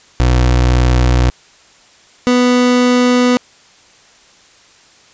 30% pulse tone pair in turn, 61.74 / 247.4 Hz, B1 / B3, 0 / +3 cents, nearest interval 2 octaves, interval 2403 cents, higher second, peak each -6 dBFS, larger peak neither, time 0.2-1.3 / 2.27-3.37 s, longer neither, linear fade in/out 0 ms, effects white hiss -46 dBFS RMS until 5.13 s + resampled to 16000 Hz

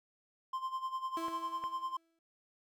triangle tone with tremolo, 1046.5 Hz, C6, in tune, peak -31 dBFS, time 0.53-1.97 s, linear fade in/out 5 ms, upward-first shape sine, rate 10 Hz, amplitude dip 75%
35% pulse tone with exponential decay, 329.6 Hz, E4, in tune, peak -36 dBFS, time 1.17-2.19 s, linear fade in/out 1 ms, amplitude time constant 220 ms
clicks, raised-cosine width 0.5 ms, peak -31 dBFS, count 2, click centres 1.283 / 1.639 s
effects none

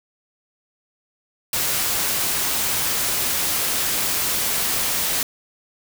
white noise, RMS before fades -22 dBFS, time 1.53-5.23 s, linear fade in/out 2 ms, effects none

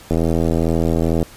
click train, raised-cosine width 2 ms, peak -5 dBFS, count 93, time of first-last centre 0.11-1.228 s, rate 82.3 Hz, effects pink hiss -42 dBFS RMS until 1.36 s + resampled to 32000 Hz

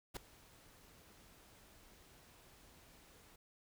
pink noise with ADSR envelope, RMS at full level -42 dBFS, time 0.14-3.36 s, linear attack 26 ms, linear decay 5 ms, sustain -21 dB, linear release 5 ms, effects none

